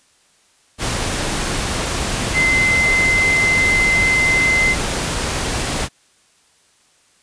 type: tone in noise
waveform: sine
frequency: 2063 Hz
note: C7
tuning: 25 cents flat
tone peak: -13 dBFS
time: 2.33-4.76 s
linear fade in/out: 50 ms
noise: pink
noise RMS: -21 dBFS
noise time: 0.78-5.89 s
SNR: +5 dB
effects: white hiss -56 dBFS RMS until 7.22 s + resampled to 22050 Hz